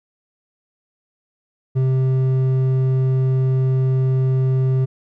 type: tone with hard clipping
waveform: sine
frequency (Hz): 130.81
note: C3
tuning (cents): 0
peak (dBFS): -16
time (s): 1.75-4.86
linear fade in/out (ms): 20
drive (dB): 6
effects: none